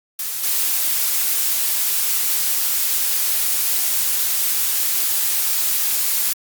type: noise with level steps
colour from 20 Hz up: blue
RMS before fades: -25 / -19 dBFS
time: 0.19-6.33 s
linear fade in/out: 2 ms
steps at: 0.43 s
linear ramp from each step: 10 ms
effects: Opus 48 kbps